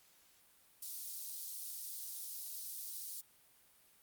white high-pass noise, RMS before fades -45 dBFS, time 0.82-3.21 s, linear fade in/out 5 ms, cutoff 4400 Hz, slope 24 dB/octave, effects white hiss -67 dBFS RMS until 4.02 s + Opus 48 kbps

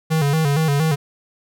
square tone with vibrato, 150.4 Hz, D3, 42 cents sharp, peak -16 dBFS, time 0.1-0.96 s, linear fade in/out 20 ms, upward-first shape square, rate 4.3 Hz, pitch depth 100 cents each way, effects none

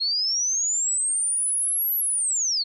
sine linear two-way sweep, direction up then down, 4200 to 11890 to 4200 Hz, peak -21 dBFS, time 0-2.64 s, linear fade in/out 20 ms, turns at 1.95 s, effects none

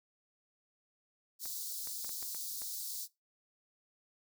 white high-pass noise, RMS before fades -41 dBFS, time 1.39-3.08 s, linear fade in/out 50 ms, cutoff 4000 Hz, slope 48 dB/octave
clicks, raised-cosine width 0.5 ms, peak -36 dBFS, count 7, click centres 1.456 / 1.873 / 2.046 / 2.093 / 2.227 / 2.347 / 2.619 s
effects noise-tail reverb RT60 0.2 s tail -20 dB re dry

